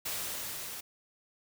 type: noise with level ramp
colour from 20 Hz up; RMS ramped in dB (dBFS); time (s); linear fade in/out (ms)
white; -35 to -42; 0.05-0.81; 10
effects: none